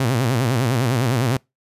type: tone with vibrato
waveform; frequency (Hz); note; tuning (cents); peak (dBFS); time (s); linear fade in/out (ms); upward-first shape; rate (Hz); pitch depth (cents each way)
sawtooth; 123.47; B2; 0; -13; 0-1.37; 5; sine; 9.9; 180
effects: noise-tail reverb RT60 0.2 s tail -25 dB re dry + resampled to 32000 Hz